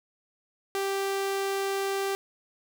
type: tone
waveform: sawtooth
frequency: 392 Hz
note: G4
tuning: in tune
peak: -23 dBFS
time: 0.75-2.15 s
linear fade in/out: 0 ms
effects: none